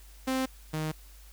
sawtooth tone pair in turn, 261.6 / 155.82 Hz, C4 / D#3, 0 / +3 cents, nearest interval major sixth, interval 897 cents, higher first, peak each -23 / -26 dBFS, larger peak first, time 0.27-0.46 / 0.73-0.92 s, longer neither, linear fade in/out 10 ms, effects added 50 Hz sine -49 dBFS peak until 1.32 s + white hiss -57 dBFS RMS until 1.32 s

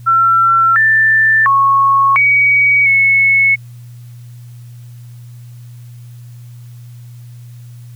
sine tone with pitch steps, 1351 / 1773 / 1100 / 2260 / 2198 Hz, E6 / A6 / C#6 / C#7 / C#7, +42 / +13 / -14 / +33 / -15 cents, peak -7 dBFS, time 0.06-3.56 s, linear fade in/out 20 ms, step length 700 ms, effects added 120 Hz sine -31 dBFS peak until 7.95 s + white hiss -51 dBFS RMS until 7.95 s

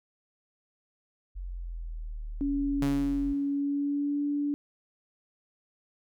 sine linear two-way sweep, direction down then up, 45.62 to 37.62 to 45.62 Hz, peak -34 dBFS, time 1.35-3.34 s, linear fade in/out 20 ms, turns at 2.24 s
sine tone with pitch glide, 281.2 to 289.1 Hz, C#4 to D4, +25 to -27 cents, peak -26 dBFS, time 2.41-4.54 s, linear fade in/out 0 ms, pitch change +48 cents, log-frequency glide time 3.44-4.24 s
sawtooth tone with exponential decay, 140 Hz, C#3, 18 cents sharp, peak -25 dBFS, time 2.82-3.61 s, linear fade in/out 0 ms, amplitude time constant 170 ms
effects none

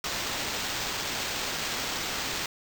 white noise with sample-and-hold, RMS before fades -32 dBFS, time 0.04-2.46 s, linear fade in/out 2 ms, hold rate 11025 Hz, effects none

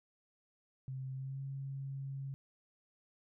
sine tone with pitch glide, 131.9 to 136.47 Hz, C3 to C#3, +14 to -27 cents, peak -39 dBFS, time 0.88-2.34 s, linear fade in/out 0 ms, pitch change +59 cents, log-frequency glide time 1.13-1.41 s, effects none

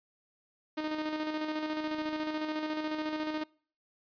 sawtooth tone with tremolo, 308.4 Hz, D#4, 15 cents flat, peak -27 dBFS, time 0.77-3.44 s, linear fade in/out 10 ms, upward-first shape square, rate 14 Hz, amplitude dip 40%, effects noise-tail reverb RT60 0.5 s tail -26 dB re dry + resampled to 11025 Hz

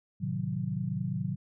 sine chord, A diminished seventh, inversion none, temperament equal, 110 / 130.81 / 155.56 / 185 Hz, A2 / C3 / Eb3 / Gb3, 0 / 0 / 0 / 0 cents, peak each -37 / -35 / -35 / -34 dBFS, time 0.2-1.36 s, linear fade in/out 20 ms, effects none

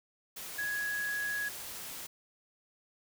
sine tone in noise, 1669 Hz, G#6, 8 cents sharp, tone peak -32 dBFS, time 0.58-1.49 s, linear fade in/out 10 ms, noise white, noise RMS -43 dBFS, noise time 0.36-2.07 s, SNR +8 dB, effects none

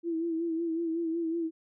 sine tone with vibrato, 331.1 Hz, E4, 8 cents sharp, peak -28 dBFS, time 0.03-1.51 s, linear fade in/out 50 ms, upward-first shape sine, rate 5.4 Hz, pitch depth 50 cents each way, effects none

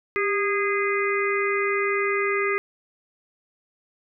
harmonic tone with a mistuned harmonic, 410.8 Hz, G#4, 19 cents flat, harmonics 1 / 3 / 4 / 5 / 6, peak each -24 / -28 / -33 / -26 / -33 dBFS, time 0.16-2.58 s, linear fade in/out 0 ms, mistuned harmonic 1, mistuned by -57 cents, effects none

